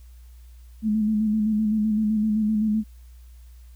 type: tone with vibrato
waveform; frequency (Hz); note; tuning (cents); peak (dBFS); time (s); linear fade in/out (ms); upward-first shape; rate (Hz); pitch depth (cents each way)
sine; 214.8; A3; -41; -19; 0.82-2.84; 50; square; 7.8; 33
effects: added 60 Hz sine -43 dBFS peak until 3.75 s + white hiss -62 dBFS RMS until 3.75 s